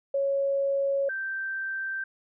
sine tone pair in turn, 553 / 1564.1 Hz, C#5 / G6, -4 / -4 cents, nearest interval octave + tritone, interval 1800 cents, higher second, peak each -23 / -29 dBFS, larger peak first, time 0.14-1.09 / 1.09-2.04 s, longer neither, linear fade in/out 5 ms, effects none

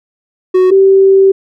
triangle / sine tone pair in turn, 370 / 387.3 Hz, F#4 / G4, 0 / -21 cents, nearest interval minor second, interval 79 cents, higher second, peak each -3 / -3 dBFS, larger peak neither, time 0.54-0.71 / 0.71-1.32 s, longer second, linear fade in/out 10 ms, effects none

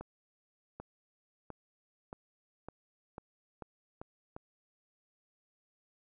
accelerating click train, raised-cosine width 1 ms, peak -29 dBFS, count 9, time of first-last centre 0.01-4.365 s, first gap 790 ms, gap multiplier 0.89, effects none

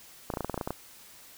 clicks, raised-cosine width 1 ms, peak -17 dBFS, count 11, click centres 0.302 / 0.338 / 0.372 / 0.407 / 0.446 / 0.497 / 0.543 / 0.577 / 0.612 / 0.675 / 0.706 s, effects white hiss -52 dBFS RMS until 1.37 s

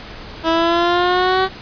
15% pulse exponential sweep, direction up, 324.3 to 381.7 Hz, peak -7 dBFS, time 0.43-1.49 s, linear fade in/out 50 ms, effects pink hiss -34 dBFS RMS until 1.61 s + resampled to 11025 Hz

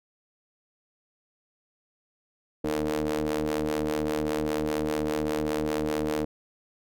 sawtooth ring-modulated tone, 75.9 Hz, D#2, 42 cents flat, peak -19 dBFS, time 2.64-6.25 s, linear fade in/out 5 ms, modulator 382 Hz, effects none

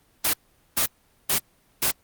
white noise bursts, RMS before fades -21 dBFS, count 4, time 0.24-1.914 s, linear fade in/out 10 ms, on 96 ms, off 430 ms, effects pink hiss -62 dBFS RMS until 2.03 s + Opus 24 kbps

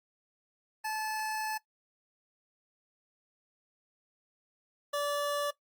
25% pulse tone pair in turn, 867 / 578.7 Hz, A5 / D5, -26 / -26 cents, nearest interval perfect fifth, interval 700 cents, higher first, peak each -29 / -26 dBFS, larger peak second, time 0.84-1.58 / 4.93-5.51 s, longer first, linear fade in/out 10 ms, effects noise-tail reverb RT60 0.1 s tail -17 dB re dry + Opus 32 kbps

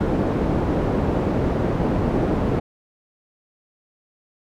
white low-pass noise, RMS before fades -21 dBFS, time 0-2.6 s, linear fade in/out 10 ms, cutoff 410 Hz, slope 12 dB/octave, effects none

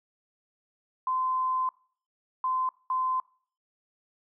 sine tone bursts at uneven times, 1031 Hz, C6, 26 cents flat, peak -25 dBFS, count 3, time 1.07-1.69 / 2.44-2.69 / 2.9-3.2 s, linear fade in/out 2 ms, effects noise-tail reverb RT60 0.5 s tail -23 dB re dry

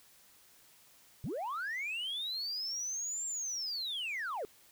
sine linear two-way sweep, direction up then down, 98 to 7459 to 379.7 Hz, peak -33 dBFS, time 1.24-4.45 s, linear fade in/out 0 ms, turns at 3.26 s, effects tanh soft clip ceiling -33 dBFS + white hiss -62 dBFS RMS until 4.71 s

